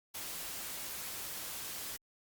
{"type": "noise", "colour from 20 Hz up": "white", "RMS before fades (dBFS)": -42, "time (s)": [0.14, 1.97], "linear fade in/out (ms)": 10, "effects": ["Opus 48 kbps"]}